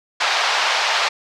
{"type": "band-pass noise", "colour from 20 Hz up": "pink", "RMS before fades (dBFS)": -19, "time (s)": [0.2, 1.09], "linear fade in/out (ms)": 10, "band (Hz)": [700, 5200], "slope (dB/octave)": 24, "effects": []}